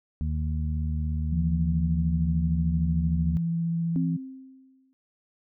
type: harmonic tone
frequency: 77 Hz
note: D#2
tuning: 17 cents flat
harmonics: 1 / 2 / 3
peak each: -26 / -32 / -36 dBFS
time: 0.21-3.37 s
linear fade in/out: 0 ms
type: tone with vibrato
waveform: sine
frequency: 167.2 Hz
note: E3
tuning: 25 cents sharp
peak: -24 dBFS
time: 1.32-4.17 s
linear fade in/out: 10 ms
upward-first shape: sine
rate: 15 Hz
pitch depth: 10 cents each way
type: tone with exponential decay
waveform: sine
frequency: 263.6 Hz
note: C4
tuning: 13 cents sharp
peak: -24 dBFS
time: 3.96-4.93 s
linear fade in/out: 0 ms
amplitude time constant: 210 ms
effects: none